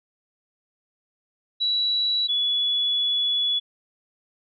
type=tone pair in turn; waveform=sine; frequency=3922 / 3408 Hz; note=B7 / G#7; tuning=-13 / +44 cents; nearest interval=major second; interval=243 cents; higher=first; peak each=-20 dBFS; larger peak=neither; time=1.6-2.28 / 2.28-3.6 s; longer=second; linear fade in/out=20 ms; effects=none